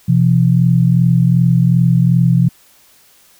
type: tone pair together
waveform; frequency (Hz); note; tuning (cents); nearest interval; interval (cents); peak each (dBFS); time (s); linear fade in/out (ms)
sine; 127.36 / 170; C3 / F3; -46 / -46; perfect fourth; 500; -11; 0.08-2.49; 10
effects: white hiss -49 dBFS RMS until 3.39 s